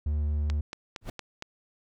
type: tone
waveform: triangle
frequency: 74.5 Hz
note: D2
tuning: 25 cents sharp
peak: -23 dBFS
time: 0.06-0.61 s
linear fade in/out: 5 ms
type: click train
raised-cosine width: 0.2 ms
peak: -19 dBFS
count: 5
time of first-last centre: 0.5-1.424 s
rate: 4.33 Hz
type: noise with exponential growth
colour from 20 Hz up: brown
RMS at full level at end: -26 dBFS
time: 1.01-1.1 s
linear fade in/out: 5 ms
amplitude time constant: 19 ms
effects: none